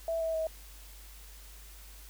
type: tone with pitch steps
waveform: sine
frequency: 659 / 649.6 / 640.2 Hz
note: E5 / E5 / D#5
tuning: -1 / -26 / +49 cents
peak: -29 dBFS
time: 0.08-0.47 s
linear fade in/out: 2 ms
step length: 130 ms
effects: added 50 Hz sine -49 dBFS peak until 2.09 s + white hiss -54 dBFS RMS until 2.09 s